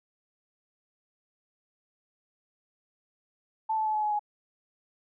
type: tone with pitch steps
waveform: sine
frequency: 880 / 870.9 / 861.9 / 853 / 844.2 / 835.4 Hz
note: A5 / A5 / A5 / G#5 / G#5 / G#5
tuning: 0 / -18 / -36 / +46 / +28 / +10 cents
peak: -25 dBFS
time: 3.69-4.194 s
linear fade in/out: 10 ms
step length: 84 ms
effects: none